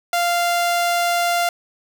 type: tone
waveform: sawtooth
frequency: 695 Hz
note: F5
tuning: 9 cents flat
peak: -13 dBFS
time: 0.13-1.49 s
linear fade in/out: 2 ms
effects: none